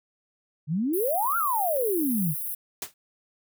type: exponential two-way sweep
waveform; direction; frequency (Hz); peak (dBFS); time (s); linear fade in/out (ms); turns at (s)
sine; up then down; 139.6 to 1419 to 140.9; -23; 0.67-2.35; 50; 1.37
type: high-pass noise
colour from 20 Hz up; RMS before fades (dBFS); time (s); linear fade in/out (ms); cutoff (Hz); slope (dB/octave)
white; -32; 0.93-2.55; 10; 9800; 96
type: noise with exponential decay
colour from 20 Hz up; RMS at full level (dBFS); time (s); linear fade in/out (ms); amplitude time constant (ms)
white; -28; 2.82-2.94; 2; 24
effects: none